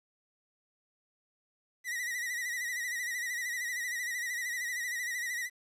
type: tone with vibrato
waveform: 45% pulse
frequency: 1940 Hz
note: B6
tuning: 31 cents flat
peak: -33 dBFS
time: 1.84-5.5 s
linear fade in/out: 50 ms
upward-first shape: sine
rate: 13 Hz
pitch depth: 70 cents each way
effects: resampled to 32000 Hz + 11-bit